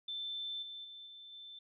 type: tone with level steps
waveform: sine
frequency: 3540 Hz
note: A7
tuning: 10 cents sharp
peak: -38 / -44 / -48 / -50 / -48 dBFS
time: 0.08-1.59 s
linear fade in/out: 5 ms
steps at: 0.62 / 0.84 / 1.06 / 1.32 s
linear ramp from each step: 10 ms
effects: none